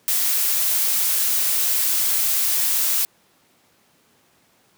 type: noise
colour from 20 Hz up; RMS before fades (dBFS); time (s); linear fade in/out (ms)
blue; -20; 0.08-3.05; 0
effects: pink hiss -59 dBFS RMS until 4.77 s + high-pass 150 Hz 12 dB/octave